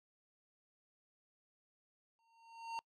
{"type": "tone with exponential growth", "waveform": "square", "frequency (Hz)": 916, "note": "A#5", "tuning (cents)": -31, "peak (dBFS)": -38, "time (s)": [2.19, 2.79], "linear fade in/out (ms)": 0, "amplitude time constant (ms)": 130, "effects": ["noise-tail reverb RT60 0.1 s tail -26 dB re dry", "low-pass 5000 Hz 12 dB/octave"]}